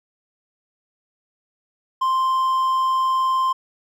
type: tone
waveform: triangle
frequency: 1046.5 Hz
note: C6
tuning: in tune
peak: -15 dBFS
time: 2.01-3.53 s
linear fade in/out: 10 ms
effects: none